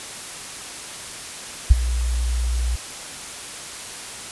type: tone with ADSR envelope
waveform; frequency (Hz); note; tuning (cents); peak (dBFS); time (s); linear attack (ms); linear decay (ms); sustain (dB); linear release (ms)
sine; 60; B1; -49; -3; 1.7-2.76; 12; 23; -16; 8
effects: white hiss -34 dBFS RMS until 4.31 s + resampled to 24000 Hz